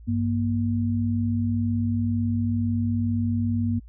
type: tone pair together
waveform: sine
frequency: 98 / 236.3 Hz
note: G2 / A#3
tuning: 0 / +24 cents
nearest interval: octave + minor third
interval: 1524 cents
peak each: -24 dBFS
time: 0.07-3.8 s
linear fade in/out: 20 ms
effects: added 56 Hz sine -42 dBFS peak until 3.88 s